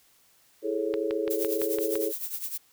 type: chord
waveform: sine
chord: A major seventh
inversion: second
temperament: just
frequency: 330 / 412.5 / 440 / 550 Hz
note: E4 / G#4 / A4 / C#5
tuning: +2 / -12 / 0 / -14 cents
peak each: -32 / -31 / -30 / -33 dBFS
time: 0.62-2.13 s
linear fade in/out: 50 ms
type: click train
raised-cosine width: 0.3 ms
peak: -20 dBFS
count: 7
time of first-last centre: 0.94-1.955 s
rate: 5.91 Hz
type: noise with tremolo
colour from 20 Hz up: violet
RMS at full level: -31 dBFS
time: 1.3-2.58 s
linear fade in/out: 10 ms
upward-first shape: triangle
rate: 9.8 Hz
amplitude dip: 80%
effects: white hiss -62 dBFS RMS until 2.72 s